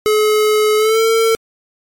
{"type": "tone with pitch glide", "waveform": "square", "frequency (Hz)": [426.9, 450.5], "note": ["G#4", "A4"], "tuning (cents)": [48, 41], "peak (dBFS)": -11, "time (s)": [0.06, 1.35], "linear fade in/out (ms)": 0, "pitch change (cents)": 93, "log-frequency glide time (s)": [0.77, 1.01], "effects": ["MP3 96 kbps"]}